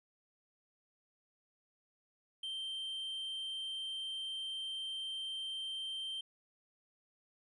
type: tone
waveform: triangle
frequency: 3136 Hz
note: G7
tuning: in tune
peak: -37 dBFS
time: 2.43-6.21 s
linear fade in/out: 5 ms
effects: resampled to 24000 Hz